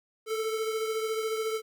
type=beating tone pair; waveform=square; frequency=439.2 / 453.2 Hz; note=A4 / A#4; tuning=-3 / -49 cents; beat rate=14 Hz; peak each=-30 / -38 dBFS; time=0.26-1.62 s; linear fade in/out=50 ms; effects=11-bit